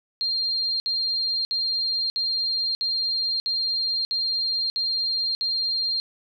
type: tone bursts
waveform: sine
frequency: 4195 Hz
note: C8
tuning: 4 cents sharp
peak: -22 dBFS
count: 9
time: 0.21-6 s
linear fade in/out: 0 ms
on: 590 ms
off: 60 ms
effects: none